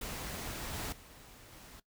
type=noise with level steps; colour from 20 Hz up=pink; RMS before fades=-41 / -39 / -55 / -53 dBFS; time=0.01-1.8 s; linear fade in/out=5 ms; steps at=0.73 / 0.92 / 1.52 s; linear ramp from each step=5 ms; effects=noise-tail reverb RT60 0.1 s tail -18 dB re dry